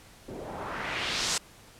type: noise with low-pass filter sweep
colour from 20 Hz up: white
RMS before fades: -33 dBFS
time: 0.28-1.38 s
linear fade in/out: 5 ms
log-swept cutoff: 370 to 7800 Hz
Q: 1.5
effects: pink hiss -53 dBFS RMS until 1.79 s + low-pass 12000 Hz 12 dB/octave